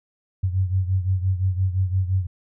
sine beating tone pair, 92.5 / 98.3 Hz, F#2 / G2, 0 / +5 cents, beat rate 5.8 Hz, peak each -20 / -25 dBFS, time 0.43-2.27 s, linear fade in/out 10 ms, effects none

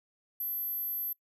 sine tone, 12250 Hz, G9, 41 cents flat, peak -31 dBFS, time 0.4-1.13 s, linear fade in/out 5 ms, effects noise-tail reverb RT60 0.1 s tail -22 dB re dry

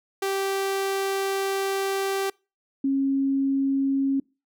sawtooth / sine tone pair in turn, 390 / 272.5 Hz, G4 / C#4, -9 / -29 cents, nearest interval tritone, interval 620 cents, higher first, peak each -20 dBFS, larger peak neither, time 0.22-2.3 / 2.84-4.2 s, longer first, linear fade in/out 5 ms, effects noise-tail reverb RT60 0.3 s tail -26 dB re dry

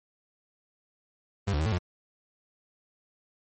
35% pulse tone with pitch steps, 99.6 / 73.2 / 78.9 / 110.2 / 89.1 Hz, G2 / D2 / D#2 / A2 / F2, +28 / -5 / +25 / +3 / +35 cents, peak -23 dBFS, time 1.47-1.785 s, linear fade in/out 10 ms, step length 63 ms, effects MP3 32 kbps

